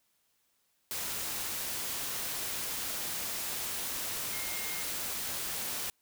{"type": "tone in noise", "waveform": "sine", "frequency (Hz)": 2132, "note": "C7", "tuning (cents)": 32, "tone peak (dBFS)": -43, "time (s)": [4.33, 4.83], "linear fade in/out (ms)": 0, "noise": "white", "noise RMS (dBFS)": -36, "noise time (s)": [0.91, 5.9], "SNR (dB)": -10, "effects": ["white hiss -74 dBFS RMS until 6.01 s"]}